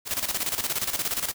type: noise with tremolo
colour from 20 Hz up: white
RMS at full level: -26 dBFS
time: 0.05-1.34 s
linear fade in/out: 50 ms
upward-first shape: square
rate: 17 Hz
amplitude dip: 70%
effects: none

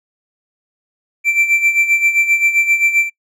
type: tone with tremolo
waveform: triangle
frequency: 2344 Hz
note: D7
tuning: 4 cents flat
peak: -7 dBFS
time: 1.24-3.1 s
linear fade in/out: 50 ms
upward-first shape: sine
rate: 7.6 Hz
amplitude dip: 70%
effects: noise-tail reverb RT60 0.1 s tail -25 dB re dry

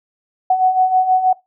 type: beating tone pair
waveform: sine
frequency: 740 / 746.3 Hz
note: F#5 / F#5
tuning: 0 / +15 cents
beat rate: 6.3 Hz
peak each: -18 / -12 dBFS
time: 0.5-1.33 s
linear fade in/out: 5 ms
effects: noise-tail reverb RT60 0.2 s tail -20 dB re dry

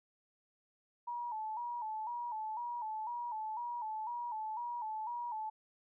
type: tone with vibrato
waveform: sine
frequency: 912 Hz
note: A#5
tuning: 38 cents flat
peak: -37 dBFS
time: 1.07-5.5 s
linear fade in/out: 10 ms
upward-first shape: square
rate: 2 Hz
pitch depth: 85 cents each way
effects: none

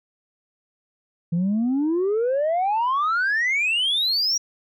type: exponential sweep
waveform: sine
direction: up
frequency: 163.9 to 5800 Hz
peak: -17 dBFS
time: 1.32-4.38 s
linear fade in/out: 10 ms
effects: tanh soft clip ceiling -17 dBFS

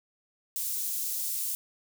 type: high-pass noise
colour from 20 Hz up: white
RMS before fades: -32 dBFS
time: 0.56-1.55 s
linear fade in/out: 0 ms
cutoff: 7000 Hz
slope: 12 dB/octave
effects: none

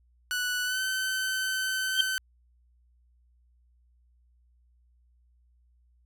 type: tone with pitch glide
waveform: sawtooth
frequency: 1480 to 1529.5 Hz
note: F#6 to G6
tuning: 0 to -43 cents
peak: -24 dBFS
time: 0.31-2.18 s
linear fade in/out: 0 ms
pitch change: +57 cents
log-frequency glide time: 0.64-0.8 s
type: tone with exponential growth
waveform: sine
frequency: 3136 Hz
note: G7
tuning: in tune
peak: -16 dBFS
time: 1.91-2.01 s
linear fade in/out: 5 ms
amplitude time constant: 20 ms
effects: added 60 Hz sine -61 dBFS peak until 6.05 s

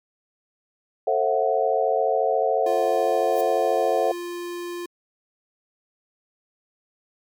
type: chord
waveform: sine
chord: F# half-diminished seventh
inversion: first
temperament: just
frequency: 444 / 532.8 / 666 / 740 Hz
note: A4 / C5 / E5 / F#5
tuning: +16 / +31 / +18 / 0 cents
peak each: -24 dBFS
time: 1.07-4.12 s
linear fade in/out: 5 ms
type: tone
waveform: square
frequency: 349.2 Hz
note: F4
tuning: in tune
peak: -30 dBFS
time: 2.66-4.86 s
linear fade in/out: 5 ms
type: noise with exponential growth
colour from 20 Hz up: violet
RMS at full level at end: -32 dBFS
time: 3.26-3.41 s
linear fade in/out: 5 ms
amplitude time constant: 32 ms
effects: MP3 96 kbps

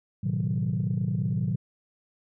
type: chord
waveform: sine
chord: A diminished seventh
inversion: none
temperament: equal with one note detuned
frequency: 110 / 127.46 / 155.56 / 185 Hz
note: A2 / C3 / Eb3 / Gb3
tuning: 0 / -45 / 0 / 0 cents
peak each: -29 dBFS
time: 0.23-1.56 s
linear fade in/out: 10 ms
effects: tanh soft clip ceiling -18 dBFS

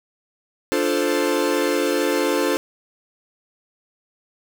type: chord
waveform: 45% pulse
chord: D minor seventh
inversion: none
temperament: equal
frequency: 293.7 / 349.2 / 440 / 523.3 Hz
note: D4 / F4 / A4 / C5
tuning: 0 / 0 / 0 / 0 cents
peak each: -24 dBFS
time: 0.72-2.57 s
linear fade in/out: 0 ms
effects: none

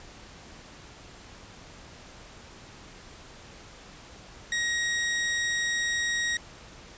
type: tone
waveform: sawtooth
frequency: 1888 Hz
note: A#6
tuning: 22 cents sharp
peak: -22 dBFS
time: 4.52-6.37 s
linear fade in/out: 2 ms
effects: pink hiss -48 dBFS RMS until 6.97 s + resampled to 16000 Hz

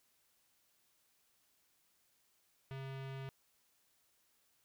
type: tone with low-pass filter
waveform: square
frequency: 134.6 Hz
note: C3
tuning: 49 cents sharp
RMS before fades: -45 dBFS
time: 2.71-3.29 s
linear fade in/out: 0 ms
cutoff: 3000 Hz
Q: 1.5
effects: white hiss -75 dBFS RMS until 4.64 s

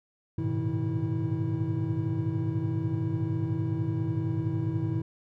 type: tone cluster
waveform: triangle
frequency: 102.6 / 113.1 / 126.8 / 157.6 / 325.3 Hz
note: G#2 / A2 / B2 / D#3 / E4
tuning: -21 / +48 / +46 / +23 / -23 cents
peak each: -31 dBFS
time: 0.38-5.02 s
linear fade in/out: 5 ms
effects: none

